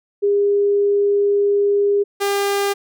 sine / sawtooth tone pair in turn, 405.2 / 401 Hz, G#4 / G4, -43 / +39 cents, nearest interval unison, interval 18 cents, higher first, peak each -13 dBFS, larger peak neither, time 0.22-2.04 / 2.2-2.74 s, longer first, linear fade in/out 20 ms, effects none

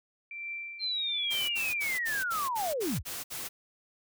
sine tone with tremolo, 2349 Hz, D7, in tune, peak -34 dBFS, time 0.31-1.72 s, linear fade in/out 2 ms, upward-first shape triangle, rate 1.2 Hz, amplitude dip 95%
sine linear sweep, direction down, 4186 to 30.4 Hz, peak -29 dBFS, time 0.79-3.03 s, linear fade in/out 50 ms
white noise bursts, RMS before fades -38 dBFS, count 9, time 1.3-3.49 s, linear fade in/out 20 ms, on 190 ms, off 60 ms
effects none

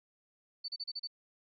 sine tone bursts, 4500 Hz, C#8, 25 cents sharp, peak -36 dBFS, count 6, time 0.64-1.074 s, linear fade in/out 10 ms, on 44 ms, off 34 ms, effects none

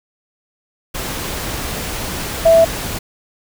sine tone in noise, 659.3 Hz, E5, in tune, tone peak -6 dBFS, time 2.45-2.65 s, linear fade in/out 10 ms, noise pink, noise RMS -24 dBFS, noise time 0.94-2.99 s, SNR +15 dB, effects none

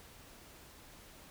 silence, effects pink hiss -56 dBFS RMS until 1.3 s

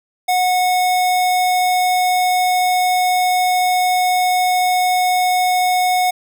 square tone, 731 Hz, F#5, 21 cents flat, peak -14 dBFS, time 0.28-6.11 s, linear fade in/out 10 ms, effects none

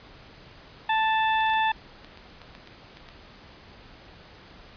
harmonic tone, 880 Hz, A5, in tune, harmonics 1 / 2 / 3 / 4, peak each -22 / -28 / -32 / -34 dBFS, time 0.89-1.72 s, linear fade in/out 5 ms
clicks, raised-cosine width 0.2 ms, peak -27 dBFS, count 11, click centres 1.407 / 1.465 / 1.499 / 1.537 / 2.046 / 2.174 / 2.417 / 2.551 / 2.674 / 2.971 / 3.088 s
effects pink hiss -49 dBFS RMS until 4.76 s + resampled to 11025 Hz

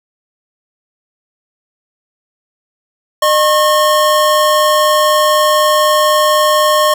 square tone pair together, 608 / 1084 Hz, D#5 / C#6, -40 / -39 cents, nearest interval minor seventh, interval 1001 cents, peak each -12 dBFS, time 3.22-6.94 s, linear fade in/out 5 ms, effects none

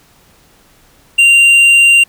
triangle tone with hard clipping, 2775 Hz, F7, 12 cents flat, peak -5 dBFS, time 1.18-2.04 s, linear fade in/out 10 ms, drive 8 dB, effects pink hiss -48 dBFS RMS until 2.08 s

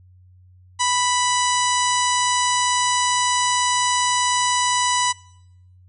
harmonic tone, 987.8 Hz, B5, in tune, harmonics 1 / 2 / 3 / 4 / 5 / 6 / 7 / 8 / 9, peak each -20 / -27 / -27 / -28 / -32 / -27 / -30 / -29 / -30 dBFS, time 0.79-5.13 s, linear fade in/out 20 ms, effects noise-tail reverb RT60 0.8 s tail -23 dB re dry + added 91 Hz sine -47 dBFS peak until 5.88 s

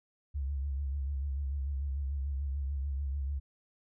sine tone with vibrato, 69.3 Hz, C#2, in tune, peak -31 dBFS, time 0.34-3.4 s, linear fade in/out 20 ms, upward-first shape sine, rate 6.8 Hz, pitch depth 72 cents each way, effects none

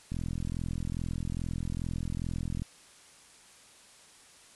click train, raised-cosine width 5 ms, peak -22 dBFS, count 107, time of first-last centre 0.12-2.62 s, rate 42.4 Hz, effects white hiss -56 dBFS RMS until 4.55 s + resampled to 24000 Hz

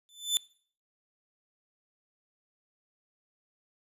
sawtooth tone with exponential growth, 3520 Hz, A7, in tune, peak -18 dBFS, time 0.09-0.37 s, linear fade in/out 0 ms, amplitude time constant 60 ms, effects noise-tail reverb RT60 0.5 s tail -23 dB re dry + resampled to 32000 Hz

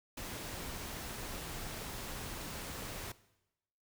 pink noise, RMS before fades -43 dBFS, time 0.17-3.12 s, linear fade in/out 5 ms, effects noise-tail reverb RT60 0.9 s tail -18 dB re dry

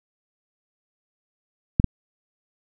clicks, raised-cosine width 5 ms, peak -4 dBFS, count 2, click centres 1.799 / 1.843 s, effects none

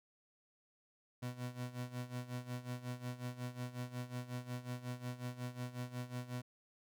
30% pulse tone with tremolo, 124 Hz, B2, 7 cents sharp, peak -36 dBFS, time 1.22-6.42 s, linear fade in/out 10 ms, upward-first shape sine, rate 5.5 Hz, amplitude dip 80%, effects none

